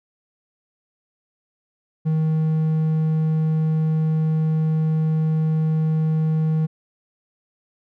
triangle tone, 157.7 Hz, D#3, 24 cents sharp, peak -15 dBFS, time 2.05-6.67 s, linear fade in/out 20 ms, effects none

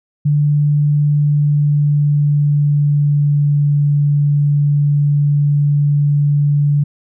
sine tone with pitch glide, 147 to 145.06 Hz, D3 to D3, +2 to -21 cents, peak -10 dBFS, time 0.25-6.84 s, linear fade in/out 10 ms, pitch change -23 cents, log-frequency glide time 1.1-3.77 s, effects none

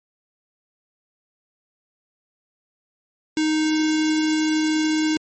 square tone with notch filter, 311.1 Hz, D#4, in tune, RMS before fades -20 dBFS, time 3.37-5.17 s, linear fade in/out 2 ms, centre 710 Hz, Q 0.55, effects low-pass 11000 Hz 12 dB/octave + MP3 32 kbps

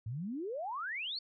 sine exponential sweep, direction up, 102.8 to 4581 Hz, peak -36 dBFS, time 0.06-1.19 s, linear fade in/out 5 ms, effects none

